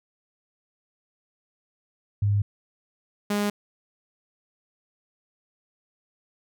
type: tone pair in turn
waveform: sine / sawtooth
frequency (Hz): 102.1 / 205.7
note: G#2 / G#3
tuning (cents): -29 / -16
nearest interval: octave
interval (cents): 1213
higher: second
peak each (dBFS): -19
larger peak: neither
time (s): 2.22-2.42 / 3.3-3.5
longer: neither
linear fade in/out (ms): 5
effects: none